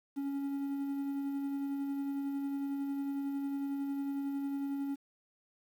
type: tone with tremolo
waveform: triangle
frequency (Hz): 278.5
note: C#4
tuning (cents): +8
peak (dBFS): -30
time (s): 0.16-4.96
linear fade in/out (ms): 20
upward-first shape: triangle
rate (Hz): 11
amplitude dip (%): 30
effects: 10-bit